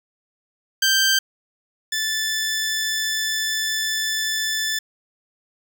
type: tone pair in turn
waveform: 15% pulse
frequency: 1568 / 1752.9 Hz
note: G6 / A6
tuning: 0 / -7 cents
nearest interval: major second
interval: 193 cents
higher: second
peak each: -9 / -15 dBFS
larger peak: first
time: 0.82-1.19 / 1.92-4.79 s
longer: second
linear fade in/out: 5 ms
effects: none